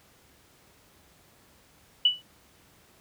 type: tone with exponential decay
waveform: sine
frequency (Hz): 2960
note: F#7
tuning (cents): 0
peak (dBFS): -14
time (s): 2.05-2.22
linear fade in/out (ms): 5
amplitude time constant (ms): 36
effects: pink hiss -59 dBFS RMS until 3 s + high-pass 60 Hz 12 dB/octave